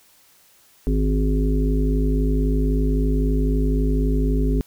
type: harmonic tone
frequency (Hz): 51.91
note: G#1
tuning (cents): 0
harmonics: 1 / 3 / 5 / 7 / 8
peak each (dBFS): -18 / -26 / -24 / -32 / -29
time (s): 0.87-4.61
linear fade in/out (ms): 0
effects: white hiss -55 dBFS RMS until 4.66 s